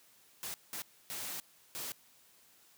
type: noise bursts at uneven times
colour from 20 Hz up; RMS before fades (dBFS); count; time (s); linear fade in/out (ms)
white; -41; 4; 0.43-0.54 / 0.73-0.82 / 1.1-1.4 / 1.75-1.92; 0
effects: white hiss -64 dBFS RMS until 2.77 s + high-pass 80 Hz 12 dB/octave